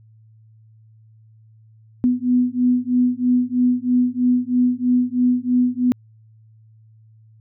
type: beating tone pair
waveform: sine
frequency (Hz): 246.7 / 249.8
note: B3 / B3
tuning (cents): -2 / +20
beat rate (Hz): 3.1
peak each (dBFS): -18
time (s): 2.04-5.92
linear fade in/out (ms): 0
effects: added 110 Hz sine -47 dBFS peak until 7.4 s